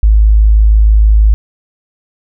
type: tone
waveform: sine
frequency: 53.1 Hz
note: G#1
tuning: 39 cents sharp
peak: -3 dBFS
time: 0.03-1.34 s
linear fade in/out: 0 ms
effects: none